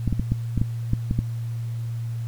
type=clicks; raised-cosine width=5 ms; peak=-9 dBFS; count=9; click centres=0.077 / 0.127 / 0.196 / 0.32 / 0.577 / 0.615 / 0.934 / 1.111 / 1.19 s; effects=added 116 Hz sine -26 dBFS peak until 2.27 s + pink hiss -51 dBFS RMS until 2.27 s